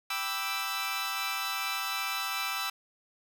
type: chord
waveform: 15% pulse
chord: E minor seventh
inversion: first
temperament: equal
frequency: 784 / 987.8 / 1174.7 / 1318.5 Hz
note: G5 / B5 / D6 / E6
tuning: 0 / 0 / 0 / 0 cents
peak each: -32 / -33 / -32 / -27 dBFS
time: 0.1-2.7 s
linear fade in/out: 5 ms
effects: none